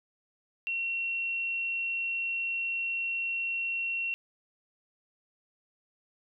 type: tone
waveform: sine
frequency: 2728 Hz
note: F7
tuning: 41 cents flat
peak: -29 dBFS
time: 0.67-4.14 s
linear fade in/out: 0 ms
effects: none